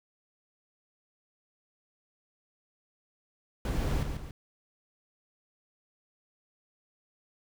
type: noise with echo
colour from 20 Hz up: brown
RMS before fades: -30 dBFS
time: 3.65-4.03 s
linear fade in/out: 2 ms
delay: 140 ms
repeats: 2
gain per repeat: -6 dB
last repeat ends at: 4.31 s
effects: none